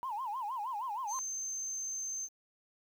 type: tone with vibrato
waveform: sine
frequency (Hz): 932.3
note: A#5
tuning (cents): 0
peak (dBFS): -34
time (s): 0.03-1.19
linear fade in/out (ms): 0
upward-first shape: sine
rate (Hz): 6.4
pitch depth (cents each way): 240
type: tone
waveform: sine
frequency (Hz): 6272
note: G8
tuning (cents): 0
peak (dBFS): -35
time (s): 1.07-2.29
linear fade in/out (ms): 50
effects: tanh soft clip ceiling -29 dBFS + 10-bit